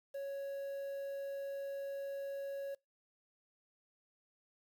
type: tone with quantisation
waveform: triangle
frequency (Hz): 554.4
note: C#5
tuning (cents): 0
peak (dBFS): -37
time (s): 0.14-2.75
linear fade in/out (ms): 10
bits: 10
effects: noise-tail reverb RT60 0.2 s tail -25 dB re dry